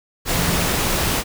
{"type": "tone in noise", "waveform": "sine", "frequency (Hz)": 174.61, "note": "F3", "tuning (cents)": 0, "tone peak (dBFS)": -24, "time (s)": [0.32, 0.7], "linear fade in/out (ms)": 50, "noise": "pink", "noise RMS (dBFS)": -20, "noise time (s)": [0.25, 1.24], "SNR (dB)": -7, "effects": []}